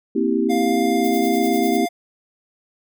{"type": "chord", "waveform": "sine", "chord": "C dominant seventh", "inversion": "third", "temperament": "equal with one note detuned", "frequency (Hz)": [233.1, 261.6, 324, 392], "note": ["Bb3", "C4", "E4", "G4"], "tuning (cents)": [0, 0, -30, 0], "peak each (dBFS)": -22, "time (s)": [0.15, 1.86], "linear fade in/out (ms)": 10}
{"type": "tone with vibrato", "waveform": "square", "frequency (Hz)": 702, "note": "F5", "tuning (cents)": 9, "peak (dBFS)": -23, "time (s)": [0.49, 1.89], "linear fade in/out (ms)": 20, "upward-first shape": "triangle", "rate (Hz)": 18, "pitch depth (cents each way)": 14}
{"type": "noise with tremolo", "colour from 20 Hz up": "violet", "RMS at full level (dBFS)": -32, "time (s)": [1.03, 1.78], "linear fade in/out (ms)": 20, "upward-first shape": "sine", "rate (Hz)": 10, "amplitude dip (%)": 80}
{"effects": []}